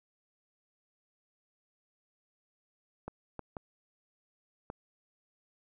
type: clicks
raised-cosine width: 1 ms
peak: -25 dBFS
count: 4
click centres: 3.08 / 3.393 / 3.568 / 4.701 s
effects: none